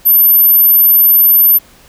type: tone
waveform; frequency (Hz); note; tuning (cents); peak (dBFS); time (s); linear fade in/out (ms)
sine; 13040; G#9; -33; -4; 0.05-1.59; 20
effects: pink hiss -43 dBFS RMS until 1.88 s